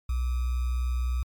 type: tone with sample-and-hold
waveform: sine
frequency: 61.74 Hz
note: B1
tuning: in tune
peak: -24 dBFS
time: 0.09-1.23 s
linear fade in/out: 5 ms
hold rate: 1225 Hz
effects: MP3 96 kbps